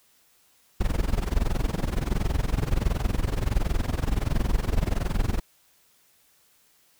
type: noise with amplitude modulation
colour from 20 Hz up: brown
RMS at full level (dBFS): -21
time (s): 0.8-5.4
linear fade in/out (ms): 10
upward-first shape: sine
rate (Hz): 21.4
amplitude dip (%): 90
effects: white hiss -62 dBFS RMS until 6.99 s